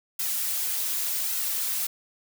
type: noise with flanger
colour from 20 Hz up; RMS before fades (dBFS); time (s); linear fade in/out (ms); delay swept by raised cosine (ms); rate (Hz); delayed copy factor
blue; -28; 0.19-1.87; 5; 1.7 to 6.3; 0.87; -0.6
effects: none